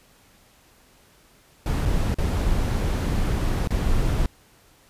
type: noise with dropouts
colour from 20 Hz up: brown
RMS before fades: -22 dBFS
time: 1.66-4.26 s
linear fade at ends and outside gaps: 1 ms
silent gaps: 1.854-1.858 / 2.143-2.185 / 3.674-3.706 s
effects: pink hiss -56 dBFS RMS until 4.89 s + resampled to 32000 Hz